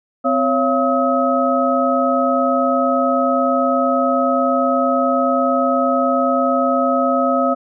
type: tone cluster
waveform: sine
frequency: 258.1 / 554 / 683 / 1276 Hz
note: C4 / C#5 / F5 / D#6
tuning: -23 / -1 / -39 / +43 cents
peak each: -19 dBFS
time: 0.24-7.55 s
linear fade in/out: 20 ms
effects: none